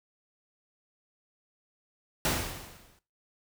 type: noise with exponential decay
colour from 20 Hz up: pink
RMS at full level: -25 dBFS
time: 2.25-2.99 s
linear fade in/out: 1 ms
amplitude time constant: 160 ms
effects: noise-tail reverb RT60 0.3 s tail -18 dB re dry